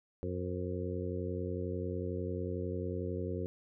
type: harmonic tone with a mistuned harmonic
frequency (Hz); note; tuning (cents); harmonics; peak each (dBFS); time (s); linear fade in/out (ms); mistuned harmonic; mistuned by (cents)
91.1; F#2; -26; 1 / 2 / 3 / 4 / 5 / 6; -38 / -42 / -43 / -41 / -41 / -45; 0.23-3.46; 0; 6; -58
effects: none